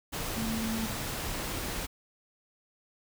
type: tone in noise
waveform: sine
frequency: 223.7 Hz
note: A3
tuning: 29 cents sharp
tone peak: -31 dBFS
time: 0.36-0.87 s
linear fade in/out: 20 ms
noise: pink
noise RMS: -35 dBFS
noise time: 0.12-1.87 s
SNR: +1 dB
effects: none

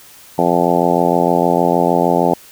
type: harmonic tone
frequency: 86.5 Hz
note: F2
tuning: 16 cents flat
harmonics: 2 / 3 / 4 / 5 / 6 / 7 / 8 / 9 / 10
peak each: -20 / -20 / -20 / -20 / -20 / -20 / -20 / -20 / -20 dBFS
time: 0.38-2.34 s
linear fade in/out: 5 ms
effects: white hiss -42 dBFS RMS until 2.51 s

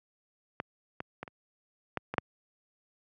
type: clicks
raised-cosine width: 0.5 ms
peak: -18 / -20 / -22 / -30 / -15 / -19 / -8 dBFS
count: 7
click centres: 0.601 / 1.004 / 1.23 / 1.278 / 1.973 / 2.14 / 2.182 s
effects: high-pass 100 Hz 12 dB/octave

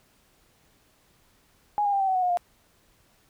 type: tone with pitch steps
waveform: sine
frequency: 830.6 / 811.2 / 792.2 / 773.6 / 755.5 / 737.8 / 720.6 / 703.7 Hz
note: G#5 / G#5 / G5 / G5 / F#5 / F#5 / F#5 / F5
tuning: 0 / -41 / +18 / -23 / +36 / -5 / -46 / +13 cents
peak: -21 dBFS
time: 1.78-2.372 s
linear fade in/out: 0 ms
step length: 74 ms
effects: pink hiss -63 dBFS RMS until 3.29 s

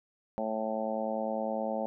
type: harmonic tone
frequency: 109.9 Hz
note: A2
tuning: 2 cents flat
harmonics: 2 / 3 / 4 / 5 / 6 / 7 / 8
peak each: -36 / -45 / -43 / -34 / -37 / -38 / -42 dBFS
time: 0.38-1.86 s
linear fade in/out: 0 ms
effects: none

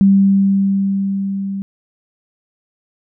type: tone with level ramp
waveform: sine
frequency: 196 Hz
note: G3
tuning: in tune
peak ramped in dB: -6 to -20 dBFS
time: 0.01-1.62 s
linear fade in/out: 0 ms
effects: none

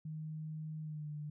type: tone with pitch glide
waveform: sine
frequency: 155.8 to 149.54 Hz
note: D#3 to D3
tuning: +3 to +32 cents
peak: -40 dBFS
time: 0.05-1.3 s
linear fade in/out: 5 ms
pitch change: -71 cents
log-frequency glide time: 0.81-1.08 s
effects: none

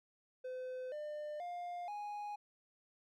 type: tone with pitch steps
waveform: triangle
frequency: 510 / 599.5 / 704.8 / 828.5 Hz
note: C5 / D5 / F5 / G#5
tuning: -44 / +36 / +16 / -4 cents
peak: -39 dBFS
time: 0.44-2.36 s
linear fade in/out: 10 ms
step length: 480 ms
effects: none

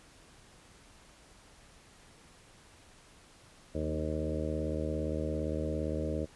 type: harmonic tone with a mistuned harmonic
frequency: 77.5 Hz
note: D#2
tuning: 6 cents flat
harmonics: 1 / 2 / 3 / 4 / 5 / 6 / 7 / 8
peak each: -36 / -40 / -41 / -38 / -43 / -40 / -39 / -43 dBFS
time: 3.74-6.26 s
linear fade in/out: 20 ms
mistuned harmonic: 3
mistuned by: -21 cents
effects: pink hiss -58 dBFS RMS until 6.35 s + resampled to 24000 Hz

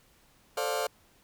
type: chord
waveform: sawtooth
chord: D minor seventh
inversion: second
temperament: just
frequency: 440.5 / 528.6 / 587.3 / 704.8 Hz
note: A4 / C5 / D5 / F5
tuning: +2 / +18 / 0 / +16 cents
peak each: -30 dBFS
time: 0.57-0.87 s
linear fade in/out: 5 ms
effects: pink hiss -63 dBFS RMS until 1.23 s

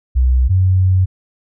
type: tone pair in turn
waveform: sine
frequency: 63.3 / 93.21 Hz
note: B1 / F#2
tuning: +43 / +13 cents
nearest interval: perfect fifth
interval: 670 cents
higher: second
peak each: -9 dBFS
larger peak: neither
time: 0.15-0.49 / 0.49-1.06 s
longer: second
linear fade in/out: 20 ms
effects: none

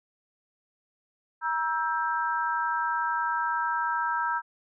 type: chord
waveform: sine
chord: E diminished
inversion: second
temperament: just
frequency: 949.3 / 1318.5 / 1582.2 Hz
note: Bb5 / E6 / G6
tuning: +31 / 0 / +16 cents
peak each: -28 / -30 / -31 dBFS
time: 1.41-4.42 s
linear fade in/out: 50 ms
effects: none

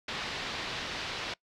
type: low-pass noise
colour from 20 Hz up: white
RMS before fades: -37 dBFS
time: 0.08-1.34 s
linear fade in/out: 5 ms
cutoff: 4300 Hz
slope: 24 dB/octave
effects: noise-tail reverb RT60 0.1 s tail -22 dB re dry

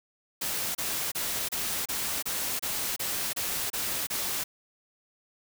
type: noise bursts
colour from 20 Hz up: white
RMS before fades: -31 dBFS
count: 11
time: 0.41-4.44 s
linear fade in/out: 10 ms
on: 340 ms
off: 29 ms
effects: none

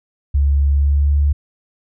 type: tone with pitch glide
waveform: sine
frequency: 70.5 to 72.15 Hz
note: C#2 to D2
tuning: +30 to -30 cents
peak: -11 dBFS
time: 0.34-1.33 s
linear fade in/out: 10 ms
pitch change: +40 cents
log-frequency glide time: 0.7-1.17 s
effects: none

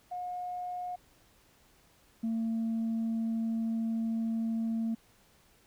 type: tone pair in turn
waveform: sine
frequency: 720 / 226.1 Hz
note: F#5 / A3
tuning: -47 / +47 cents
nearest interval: octave + minor sixth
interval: 2006 cents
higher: first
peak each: -34 / -27 dBFS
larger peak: second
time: 0.11-0.96 / 2.23-4.95 s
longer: second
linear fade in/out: 10 ms
effects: tanh soft clip ceiling -27 dBFS + pink hiss -64 dBFS RMS until 5.66 s

